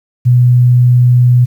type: tone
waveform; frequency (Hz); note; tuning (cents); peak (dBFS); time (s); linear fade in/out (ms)
sine; 123.47; B2; 0; -4; 0.25-1.46; 20
effects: 7-bit